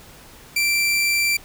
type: tone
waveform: sawtooth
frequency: 2349 Hz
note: D7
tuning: in tune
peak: -14 dBFS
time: 0.56-1.37 s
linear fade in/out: 5 ms
effects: pink hiss -45 dBFS RMS until 1.44 s